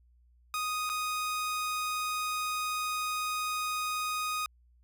sawtooth tone with dropouts, 1244.5 Hz, D#6, in tune, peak -27 dBFS, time 0.54-4.46 s, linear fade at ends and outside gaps 1 ms, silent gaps 0.893-0.898 s, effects added 60 Hz sine -60 dBFS peak until 4.83 s

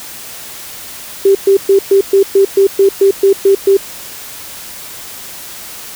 sine tone bursts, 392 Hz, G4, in tune, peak -4 dBFS, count 12, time 1.25-3.77 s, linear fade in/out 5 ms, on 100 ms, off 120 ms, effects white hiss -29 dBFS RMS until 5.95 s

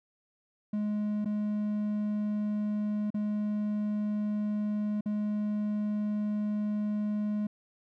triangle tone with dropouts, 209.6 Hz, G#3, 16 cents sharp, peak -26 dBFS, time 0.73-7.47 s, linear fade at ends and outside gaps 5 ms, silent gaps 1.247-1.256 / 3.104-3.143 / 5.009-5.058 s, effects none

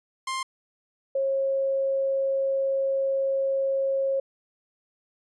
sawtooth / sine tone pair in turn, 1054 / 541.8 Hz, C6 / C#5, +12 / -40 cents, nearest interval octave, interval 1152 cents, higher first, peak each -24 / -22 dBFS, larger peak second, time 0.27-0.43 / 1.15-4.2 s, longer second, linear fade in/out 5 ms, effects resampled to 24000 Hz

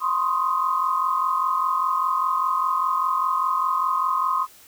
sine tone cluster, 1031 / 1076 / 1248 Hz, C6 / C6 / D#6, -26 / +48 / +5 cents, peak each -24 dBFS, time 0-4.47 s, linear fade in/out 50 ms, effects white hiss -50 dBFS RMS until 4.67 s

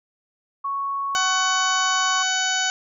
sine tone, 1108.7 Hz, C#6, in tune, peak -23 dBFS, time 0.64-2.23 s, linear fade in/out 10 ms
harmonic tone, 750 Hz, F#5, 23 cents sharp, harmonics 1 / 2 / 3 / 4 / 5 / 6 / 7 / 8 / 9, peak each -28 / -24 / -33 / -27 / -33 / -33 / -37 / -30 / -29 dBFS, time 1.15-2.7 s, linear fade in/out 0 ms
effects none

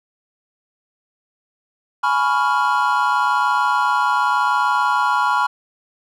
triangle chord, C# dominant seventh, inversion second, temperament equal with one note detuned, 841.2 / 987.8 / 1108.7 / 1396.9 Hz, G#5 / B5 / C#6 / E#6, +22 / 0 / 0 / 0 cents, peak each -20 / -17 / -20 / -19 dBFS, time 2.03-5.47 s, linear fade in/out 10 ms, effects none

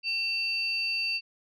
sine tone pair together, 2700 / 4612 Hz, E7 / D8, +41 / -32 cents, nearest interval major sixth, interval 927 cents, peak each -28 / -30 dBFS, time 0.03-1.21 s, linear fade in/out 50 ms, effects tanh soft clip ceiling -19 dBFS

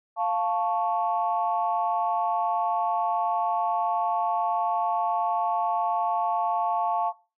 sine chord, F augmented, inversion none, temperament equal, 698.5 / 880 / 1108.7 Hz, F5 / A5 / C#6, 0 / 0 / 0 cents, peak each -26 / -26 / -29 dBFS, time 0.16-7.13 s, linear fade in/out 50 ms, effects noise-tail reverb RT60 0.3 s tail -18 dB re dry + tanh soft clip ceiling -13 dBFS

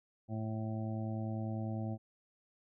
harmonic tone, 110 Hz, A2, in tune, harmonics 1 / 2 / 3 / 5 / 6 / 7, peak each -37 / -40 / -46 / -50 / -49 / -50 dBFS, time 0.28-1.98 s, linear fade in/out 50 ms, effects none

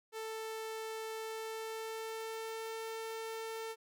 sawtooth tone with pitch glide, 442.4 to 447.8 Hz, A4 to A4, +9 to +30 cents, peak -36 dBFS, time 0.12-3.76 s, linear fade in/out 50 ms, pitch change +21 cents, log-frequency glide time 1.14-2.77 s, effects none

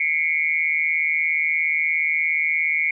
sine tone with amplitude modulation, 2200 Hz, C#7, 14 cents flat, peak -14 dBFS, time 0-2.91 s, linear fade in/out 5 ms, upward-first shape sine, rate 157 Hz, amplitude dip 95%, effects none

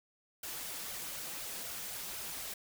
white noise with flanger, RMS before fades -42 dBFS, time 0.43-2.54 s, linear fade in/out 5 ms, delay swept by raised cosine 1.3 to 6.2 ms, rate 4 Hz, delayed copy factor +0.7, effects none

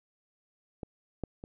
clicks, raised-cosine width 2 ms, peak -24 / -20 / -29 dBFS, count 3, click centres 0.832 / 1.237 / 1.439 s, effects none

